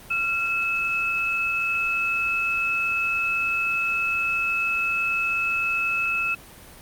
sine tone pair together, 1374.1 / 2594 Hz, F6 / E7, -29 / -28 cents, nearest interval major seventh, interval 1101 cents, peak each -29 / -22 dBFS, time 0.1-6.35 s, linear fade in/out 10 ms, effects pink hiss -45 dBFS RMS until 6.81 s + Opus 32 kbps

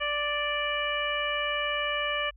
harmonic tone, 587 Hz, D5, 1 cent flat, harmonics 1 / 2 / 3 / 4 / 5, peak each -33 / -33 / -33 / -33 / -33 dBFS, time 0-2.31 s, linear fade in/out 20 ms, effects added 50 Hz sine -50 dBFS peak until 2.36 s

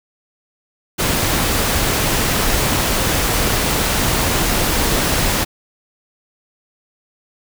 pink noise, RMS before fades -17 dBFS, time 0.98-5.45 s, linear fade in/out 20 ms, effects none

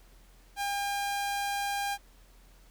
sawtooth tone, 804 Hz, G5, 44 cents sharp, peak -26 dBFS, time 0.56-1.98 s, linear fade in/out 50 ms, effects added 42 Hz sine -55 dBFS peak until 2.7 s + pink hiss -62 dBFS RMS until 2.7 s

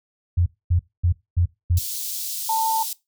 sine tone bursts, 87.31 Hz, F2, in tune, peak -15 dBFS, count 5, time 0.37-1.79 s, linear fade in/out 10 ms, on 92 ms, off 240 ms
white high-pass noise, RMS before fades -29 dBFS, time 1.77-2.93 s, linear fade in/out 2 ms, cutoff 3700 Hz, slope 24 dB/octave
sine tone, 893 Hz, A5, 25 cents sharp, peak -19 dBFS, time 2.49-2.83 s, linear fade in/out 5 ms
effects noise-tail reverb RT60 0.2 s tail -20 dB re dry

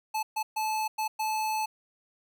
square tone bursts at uneven times, 868 Hz, A5, 24 cents flat, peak -28 dBFS, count 5, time 0.14-0.23 / 0.36-0.43 / 0.56-0.88 / 0.98-1.08 / 1.19-1.66 s, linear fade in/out 10 ms, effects none

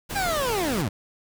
pink noise, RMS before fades -32 dBFS, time 0.09-0.83 s, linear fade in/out 20 ms
25% pulse linear sweep, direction down, 818 to 82.7 Hz, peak -20 dBFS, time 0.15-0.89 s, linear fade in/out 10 ms
effects none

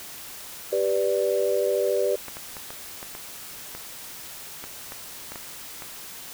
sine chord, G major, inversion none, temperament equal, 392 / 493.9 / 587.3 Hz, G4 / B4 / D5, 0 / 0 / 0 cents, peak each -25 dBFS, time 0.72-2.16 s, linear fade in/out 10 ms
clicks, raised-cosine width 0.5 ms, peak -22 dBFS, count 12, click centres 2.283 / 2.369 / 2.568 / 2.705 / 3.029 / 3.151 / 3.75 / 4.64 / 4.921 / 5.32 / 5.358 / 5.822 s
effects white hiss -40 dBFS RMS until 6.33 s

